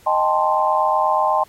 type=chord; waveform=sine; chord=A half-diminished seventh; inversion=second; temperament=equal with one note detuned; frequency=622.3 / 791.7 / 880 / 1046.5 Hz; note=Eb5 / G5 / A5 / C6; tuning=0 / +17 / 0 / 0 cents; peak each=-21 / -20 / -20 / -19 dBFS; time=0.06-1.44 s; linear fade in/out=10 ms; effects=pink hiss -50 dBFS RMS until 1.48 s + MP3 64 kbps